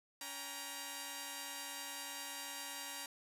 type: tone cluster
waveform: 5% pulse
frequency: 281.9 / 785 / 943 Hz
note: C#4 / G5 / A#5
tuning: +29 / +2 / +20 cents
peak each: -40 / -39 / -33 dBFS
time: 0.21-3.06 s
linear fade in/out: 2 ms
effects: none

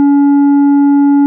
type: tone with tanh clipping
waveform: sine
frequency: 283.4 Hz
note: C#4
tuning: 38 cents sharp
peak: -6 dBFS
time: 0-1.26 s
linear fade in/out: 0 ms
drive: 6 dB
effects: none

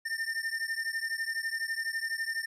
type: beating tone pair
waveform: square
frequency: 1800 / 1812 Hz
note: A6 / A#6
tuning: +39 / -50 cents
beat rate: 12 Hz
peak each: -35 / -35 dBFS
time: 0.05-2.46 s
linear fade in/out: 10 ms
effects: low-pass 11000 Hz 12 dB/octave + 11-bit

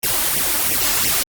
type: noise with flanger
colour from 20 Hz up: white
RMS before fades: -18 dBFS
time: 0.03-1.23 s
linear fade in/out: 5 ms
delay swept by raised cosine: 0.35 to 3.45 ms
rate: 2.9 Hz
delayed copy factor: +0.95
effects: Opus 24 kbps

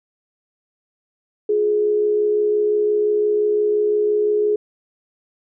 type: tone pair together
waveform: sine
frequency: 354 / 419.8 Hz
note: F4 / G#4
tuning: +23 / +19 cents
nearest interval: minor third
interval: 296 cents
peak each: -27 / -15 dBFS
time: 1.49-4.56 s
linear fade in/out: 5 ms
effects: none

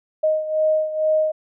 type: beating tone pair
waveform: sine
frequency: 622.3 / 624.5 Hz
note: D#5 / D#5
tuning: 0 / +6 cents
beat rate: 2.2 Hz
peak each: -18 / -23 dBFS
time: 0.23-1.32 s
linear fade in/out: 10 ms
effects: none

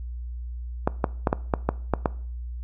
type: clicks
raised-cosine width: 1 ms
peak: -6 dBFS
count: 8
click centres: 0.875 / 1.042 / 1.272 / 1.329 / 1.538 / 1.69 / 1.937 / 2.058 s
effects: noise-tail reverb RT60 0.5 s tail -20 dB re dry + added 60 Hz sine -31 dBFS peak until 2.63 s

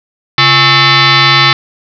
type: tone with frequency modulation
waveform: sine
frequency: 1100 Hz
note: C#6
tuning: 14 cents flat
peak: -4 dBFS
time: 0.38-1.53 s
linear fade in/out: 2 ms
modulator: 482 Hz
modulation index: 6.9
effects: none

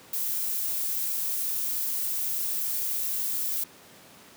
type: noise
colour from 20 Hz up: violet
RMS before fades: -29 dBFS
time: 0.13-3.64 s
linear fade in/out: 5 ms
effects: pink hiss -51 dBFS RMS until 4.36 s + high-pass 150 Hz 12 dB/octave

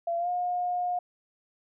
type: tone with pitch glide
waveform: sine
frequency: 681 to 715.3 Hz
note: F5 to F5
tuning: -44 to +41 cents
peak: -26 dBFS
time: 0.07-0.99 s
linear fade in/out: 5 ms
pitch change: +85 cents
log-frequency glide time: 0.18-0.29 s
effects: none

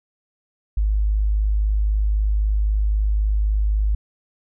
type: tone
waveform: sine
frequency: 51.91 Hz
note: G#1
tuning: in tune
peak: -16 dBFS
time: 0.77-3.95 s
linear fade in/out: 5 ms
effects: none

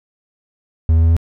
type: tone with pitch steps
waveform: triangle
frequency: 80.8 / 81.5 / 82.21 / 82.93 Hz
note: E2 / E2 / E2 / E2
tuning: -34 / -19 / -4 / +11 cents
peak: -7 dBFS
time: 0.89-1.166 s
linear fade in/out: 0 ms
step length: 69 ms
effects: none

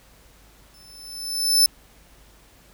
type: tone with exponential growth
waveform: sawtooth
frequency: 5274 Hz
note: E8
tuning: in tune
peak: -9 dBFS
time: 0.74-1.66 s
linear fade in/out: 2 ms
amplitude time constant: 200 ms
effects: added 50 Hz sine -54 dBFS peak until 2.73 s + pink hiss -54 dBFS RMS until 2.73 s

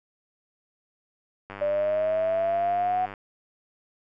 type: click train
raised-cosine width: 0.5 ms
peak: -23 dBFS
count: 164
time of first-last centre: 1.5-3.138 s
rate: 99.5 Hz
type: exponential sweep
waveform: sine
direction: up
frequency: 587.3 to 740 Hz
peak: -22 dBFS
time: 1.61-3.06 s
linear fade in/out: 10 ms
effects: none

